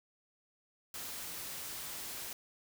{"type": "noise", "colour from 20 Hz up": "white", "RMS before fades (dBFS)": -43, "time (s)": [0.94, 2.33], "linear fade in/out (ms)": 2, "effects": []}